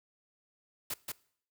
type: noise with echo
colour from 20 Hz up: white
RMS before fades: -36 dBFS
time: 0.9-0.94 s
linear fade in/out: 5 ms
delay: 180 ms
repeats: 1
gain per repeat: -2 dB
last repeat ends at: 1.12 s
effects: noise-tail reverb RT60 0.6 s tail -22 dB re dry